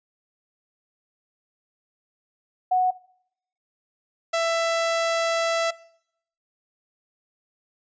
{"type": "tone pair in turn", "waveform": ["sine", "sawtooth"], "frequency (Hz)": [737, 664.6], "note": ["F#5", "E5"], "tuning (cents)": [-7, 14], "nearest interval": "major second", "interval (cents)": 179, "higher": "first", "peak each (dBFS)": -17, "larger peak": "neither", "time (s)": [[2.71, 2.91], [4.33, 5.71]], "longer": "second", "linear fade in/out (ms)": 10, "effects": ["noise-tail reverb RT60 0.7 s tail -21 dB re dry", "resampled to 16000 Hz"]}